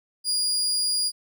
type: tone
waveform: 30% pulse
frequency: 4855 Hz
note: D#8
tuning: 43 cents flat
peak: -19 dBFS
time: 0.24-1.12 s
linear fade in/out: 50 ms
effects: none